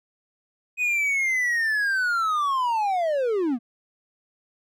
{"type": "linear sweep", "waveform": "triangle", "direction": "down", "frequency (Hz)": [2513, 220], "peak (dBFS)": -19, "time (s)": [0.77, 3.59], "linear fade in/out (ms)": 50, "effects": []}